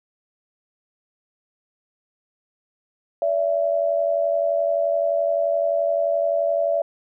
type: tone pair together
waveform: sine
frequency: 576.4 / 668 Hz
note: D5 / E5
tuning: -33 / +23 cents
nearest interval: minor third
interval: 256 cents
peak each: -21 dBFS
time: 3.22-6.82 s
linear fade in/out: 2 ms
effects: none